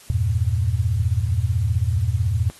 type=chord; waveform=sine; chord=E diminished; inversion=none; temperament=equal; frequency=82.41 / 98 / 116.54 Hz; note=E2 / G2 / Bb2; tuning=0 / 0 / 0 cents; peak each=-22 dBFS; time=0.1-2.5 s; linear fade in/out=0 ms; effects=white hiss -47 dBFS RMS until 2.59 s + AAC 32 kbps